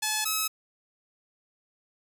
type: tone pair in turn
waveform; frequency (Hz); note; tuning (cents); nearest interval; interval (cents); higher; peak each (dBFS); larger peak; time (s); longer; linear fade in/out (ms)
5% pulse; 860 / 1286.5; A5 / E6; -40 / -43; perfect fifth; 697; second; -14; neither; 0.02-0.25 / 0.25-0.48; neither; 10
effects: none